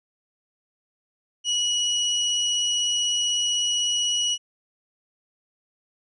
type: tone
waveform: 30% pulse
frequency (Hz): 2921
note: F#7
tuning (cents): -23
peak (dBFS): -18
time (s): 1.44-4.38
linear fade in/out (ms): 50
effects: resampled to 22050 Hz